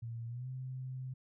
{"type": "tone with pitch glide", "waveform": "sine", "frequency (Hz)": [116, 129.46], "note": ["A#2", "C3"], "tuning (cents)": [-8, -18], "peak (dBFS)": -39, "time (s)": [0.02, 1.14], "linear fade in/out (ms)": 10, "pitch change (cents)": 190, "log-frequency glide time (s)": [0.27, 0.48], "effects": []}